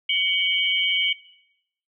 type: tone cluster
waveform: sine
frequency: 2254 / 2956 / 3138 Hz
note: C#7 / F#7 / G7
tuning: +28 / -2 / +1 cents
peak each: -24 dBFS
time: 0.09-1.13 s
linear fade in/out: 5 ms
effects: noise-tail reverb RT60 0.8 s tail -18 dB re dry